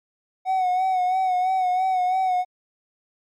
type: tone with vibrato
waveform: triangle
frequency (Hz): 742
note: F#5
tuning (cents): +5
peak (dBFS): -16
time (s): 0.45-2.45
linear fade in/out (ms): 50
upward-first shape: sine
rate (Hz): 3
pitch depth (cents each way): 43
effects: tanh soft clip ceiling -12 dBFS + MP3 96 kbps